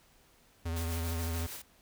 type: tone with vibrato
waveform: square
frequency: 83.1 Hz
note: E2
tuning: 15 cents sharp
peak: -33 dBFS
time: 0.65-1.47 s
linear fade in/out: 10 ms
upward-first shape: sine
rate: 13 Hz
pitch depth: 36 cents each way
type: noise with tremolo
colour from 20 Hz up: white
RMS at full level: -42 dBFS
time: 0.76-1.62 s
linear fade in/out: 5 ms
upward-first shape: sine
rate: 6.8 Hz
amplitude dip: 45%
effects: pink hiss -64 dBFS RMS until 1.81 s